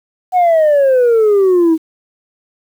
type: exponential sweep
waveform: sine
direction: down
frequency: 746 to 314 Hz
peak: -5 dBFS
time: 0.32-1.78 s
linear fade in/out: 50 ms
effects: tanh soft clip ceiling -6 dBFS + 7-bit